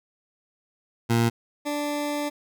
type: tone pair in turn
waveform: 20% pulse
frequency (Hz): 116.54 / 293.1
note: A#2 / D4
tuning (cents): 0 / -3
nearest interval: octave + major third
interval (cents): 1597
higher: second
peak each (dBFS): -14 / -21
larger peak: first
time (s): 1.09-1.3 / 1.65-2.3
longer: second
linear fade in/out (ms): 20
effects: none